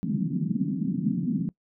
white band-pass noise, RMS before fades -27 dBFS, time 0.03-1.49 s, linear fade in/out 0 ms, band 150 to 250 Hz, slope 48 dB/octave, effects noise-tail reverb RT60 0.1 s tail -22 dB re dry

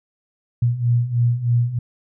sine beating tone pair, 117.8 / 121 Hz, A#2 / B2, +19 / -35 cents, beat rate 3.2 Hz, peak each -21 / -17 dBFS, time 0.62-1.79 s, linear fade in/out 5 ms, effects none

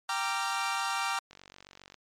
sawtooth chord, G minor seventh, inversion none, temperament equal with one note detuned, 784 / 932.3 / 1174.7 / 1376.1 Hz, G5 / Bb5 / D6 / F6, 0 / 0 / 0 / -26 cents, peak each -31 dBFS, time 0.09-1.19 s, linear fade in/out 2 ms
click train, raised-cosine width 0.2 ms, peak -31 dBFS, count 31, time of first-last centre 1.31-1.943 s, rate 47.4 Hz
effects low-pass 9000 Hz 12 dB/octave + MP3 96 kbps

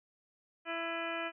harmonic tone with a mistuned harmonic, 332.7 Hz, E4, 16 cents sharp, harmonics 1 / 2 / 3 / 4 / 5 / 6 / 7 / 8 / 9, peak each -43 / -40 / -46 / -42 / -43 / -46 / -43 / -52 / -47 dBFS, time 0.65-1.32 s, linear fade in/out 50 ms, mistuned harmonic 7, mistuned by +68 cents, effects none

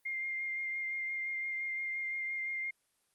sine tone with vibrato, 2112 Hz, C7, 16 cents sharp, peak -34 dBFS, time 0.05-2.71 s, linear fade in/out 10 ms, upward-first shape sine, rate 5.8 Hz, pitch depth 15 cents each way, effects white hiss -75 dBFS RMS until 3.14 s + Opus 32 kbps

